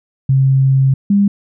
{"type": "tone pair in turn", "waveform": "sine", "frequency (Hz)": [134.2, 201.1], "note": ["C3", "G3"], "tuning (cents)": [44, 44], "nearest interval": "perfect fifth", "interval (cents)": 700, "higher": "second", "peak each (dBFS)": -8, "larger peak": "neither", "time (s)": [[0.29, 0.94], [1.1, 1.28]], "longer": "first", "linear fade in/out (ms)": 5, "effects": []}